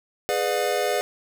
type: chord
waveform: square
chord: G# diminished seventh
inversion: none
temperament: just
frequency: 415.3 / 498.4 / 598 / 717.6 Hz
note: G#4 / B4 / D5 / F5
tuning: 0 / +16 / +31 / +47 cents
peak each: -28 dBFS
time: 0.29-1.01 s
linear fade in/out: 0 ms
effects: none